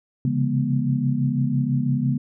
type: tone cluster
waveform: sine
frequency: 132.6 / 138.6 / 169.5 / 204.8 / 241.4 Hz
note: C3 / C#3 / E3 / G#3 / B3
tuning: +23 / 0 / +49 / -24 / -39 cents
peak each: -28 / -22 / -31 / -28 / -24 dBFS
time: 0.25-2.18 s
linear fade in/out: 2 ms
effects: none